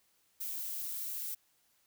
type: noise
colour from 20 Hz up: violet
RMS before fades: -39 dBFS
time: 0.4-1.35 s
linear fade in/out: 10 ms
effects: white hiss -72 dBFS RMS until 1.86 s